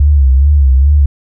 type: tone with vibrato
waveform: sine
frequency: 69.3 Hz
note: C#2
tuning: in tune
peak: -4 dBFS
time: 0-1.06 s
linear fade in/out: 5 ms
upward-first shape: sine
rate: 2.4 Hz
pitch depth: 110 cents each way
effects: none

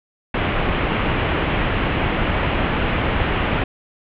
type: low-pass noise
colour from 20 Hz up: pink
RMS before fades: -20 dBFS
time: 0.34-3.64 s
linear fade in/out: 5 ms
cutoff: 3100 Hz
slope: 48 dB/octave
effects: none

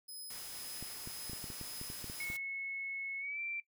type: tone with tremolo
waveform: 15% pulse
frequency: 5070 Hz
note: D#8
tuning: 32 cents sharp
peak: -38 dBFS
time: 0.08-2.25 s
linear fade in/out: 10 ms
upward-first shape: triangle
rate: 1.9 Hz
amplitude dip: 40%
type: noise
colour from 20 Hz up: white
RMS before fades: -48 dBFS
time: 0.3-2.37 s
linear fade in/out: 5 ms
type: clicks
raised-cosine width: 3 ms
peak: -33 dBFS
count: 12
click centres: 0.826 / 1.074 / 1.297 / 1.333 / 1.442 / 1.502 / 1.613 / 1.814 / 1.901 / 2.043 / 2.099 / 2.301 s
type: tone with pitch glide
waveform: sine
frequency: 2192 to 2349 Hz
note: C#7 to D7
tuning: -20 to 0 cents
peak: -38 dBFS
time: 2.2-3.6 s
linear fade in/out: 2 ms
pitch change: +120 cents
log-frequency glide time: 3.19-3.4 s
effects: noise-tail reverb RT60 0.1 s tail -18 dB re dry

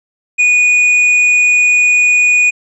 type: tone with hard clipping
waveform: sine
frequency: 2464 Hz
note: D#7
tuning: 17 cents flat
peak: -8 dBFS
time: 0.38-2.51 s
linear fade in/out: 20 ms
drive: 4 dB
effects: resampled to 24000 Hz

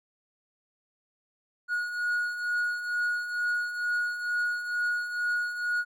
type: beating tone pair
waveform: triangle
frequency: 1447 / 1449.2 Hz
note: F#6 / F#6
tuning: -39 / -36 cents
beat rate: 2.2 Hz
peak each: -33 / -26 dBFS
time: 1.68-5.85 s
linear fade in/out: 50 ms
effects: none

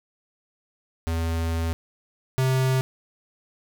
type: tone pair in turn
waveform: square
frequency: 82.41 / 130.82 Hz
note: E2 / C3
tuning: 0 / 0 cents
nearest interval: minor sixth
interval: 800 cents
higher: second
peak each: -24 / -20 dBFS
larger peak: second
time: 1.07-1.73 / 2.38-2.81 s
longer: first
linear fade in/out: 0 ms
effects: none

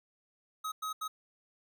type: tone bursts at uneven times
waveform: square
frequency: 1269 Hz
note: D#6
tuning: 34 cents sharp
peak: -35 dBFS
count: 3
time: 0.64-0.72 / 0.82-0.93 / 1.01-1.08 s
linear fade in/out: 10 ms
effects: none

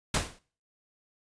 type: noise with exponential decay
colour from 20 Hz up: pink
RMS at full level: -22 dBFS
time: 0.14-0.39 s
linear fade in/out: 5 ms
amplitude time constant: 54 ms
effects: noise-tail reverb RT60 0.4 s tail -18 dB re dry + resampled to 22050 Hz

